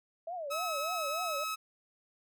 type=tone with vibrato; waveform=sine; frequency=640 Hz; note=D#5; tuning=49 cents sharp; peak=-36 dBFS; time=0.27-1.44 s; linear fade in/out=5 ms; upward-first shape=triangle; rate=3.4 Hz; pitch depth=270 cents each way
type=tone; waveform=sawtooth; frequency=1286 Hz; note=E6; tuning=43 cents flat; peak=-30 dBFS; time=0.5-1.56 s; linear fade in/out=20 ms
effects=none